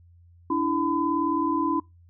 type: tone cluster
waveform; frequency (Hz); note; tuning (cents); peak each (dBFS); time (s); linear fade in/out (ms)
sine; 290.2 / 329.1 / 1010; D4 / E4 / B5; -21 / -3 / +39; -26; 0.5-1.8; 5
effects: noise-tail reverb RT60 0.2 s tail -23 dB re dry + added 86 Hz sine -51 dBFS peak until 2.09 s